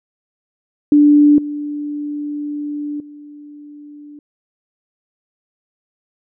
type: tone with level steps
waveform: sine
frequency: 293.7 Hz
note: D4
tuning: in tune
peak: -6 / -21 / -34 dBFS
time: 0.92-4.19 s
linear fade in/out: 2 ms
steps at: 1.38 / 3 s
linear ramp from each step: 2 ms
effects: none